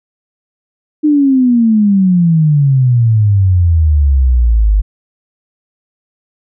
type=exponential sweep; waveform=sine; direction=down; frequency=307.3 to 49 Hz; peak=-6 dBFS; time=1.03-4.82 s; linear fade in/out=20 ms; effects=none